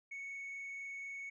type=tone with frequency modulation; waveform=sine; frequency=2217 Hz; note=C#7; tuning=in tune; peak=-40 dBFS; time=0.11-1.3 s; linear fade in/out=10 ms; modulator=24 Hz; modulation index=0.59; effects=tanh soft clip ceiling -41 dBFS